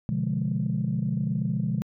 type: chord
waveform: sine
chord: B diminished seventh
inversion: none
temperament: equal with one note detuned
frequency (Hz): 125.63 / 146.83 / 174.61 / 207.7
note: B2 / D3 / F3 / Ab3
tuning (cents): +30 / 0 / 0 / 0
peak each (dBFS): -29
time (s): 0.09-1.82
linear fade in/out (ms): 0
effects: tanh soft clip ceiling -16 dBFS